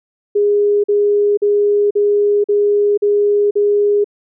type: tone bursts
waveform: sine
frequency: 411 Hz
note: G#4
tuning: 18 cents flat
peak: -10 dBFS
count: 7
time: 0.35-4.044 s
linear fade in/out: 10 ms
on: 490 ms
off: 44 ms
effects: none